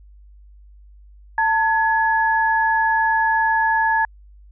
sine tone pair together, 893 / 1690.2 Hz, A5 / G#6, +25 / +30 cents, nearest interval major seventh, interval 1105 cents, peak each -17 / -19 dBFS, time 1.38-4.05 s, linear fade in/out 2 ms, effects added 50 Hz sine -43 dBFS peak until 4.51 s

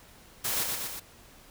white noise with echo, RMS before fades -30 dBFS, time 0.44-0.64 s, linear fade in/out 10 ms, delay 120 ms, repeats 3, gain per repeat -3 dB, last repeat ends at 1 s, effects pink hiss -54 dBFS RMS until 1.5 s

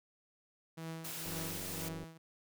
sawtooth tone with tremolo, 162.8 Hz, E3, 21 cents flat, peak -36 dBFS, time 0.77-2.18 s, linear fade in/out 10 ms, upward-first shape triangle, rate 2 Hz, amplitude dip 85%
white noise, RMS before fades -43 dBFS, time 1.04-1.89 s, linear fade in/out 10 ms
click train, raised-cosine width 2 ms, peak -36 dBFS, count 73, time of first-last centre 1.26-2.039 s, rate 92.4 Hz
effects none

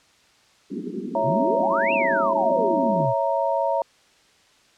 pink band-pass noise, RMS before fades -31 dBFS, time 0.7-3.06 s, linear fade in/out 10 ms, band 180 to 410 Hz, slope 96 dB/octave
sine chord, A# diminished, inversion first, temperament equal, 554.4 / 659.3 / 932.3 Hz, C#5 / E5 / A#5, 0 / 0 / 0 cents, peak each -24 dBFS, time 1.15-3.82 s, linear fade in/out 2 ms
sine exponential two-way sweep, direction up then down, 112.3 to 2794 to 112.3 Hz, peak -23 dBFS, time 1.23-3.14 s, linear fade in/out 50 ms, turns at 1.93 s
effects white hiss -57 dBFS RMS until 4.77 s + low-pass 6000 Hz 12 dB/octave

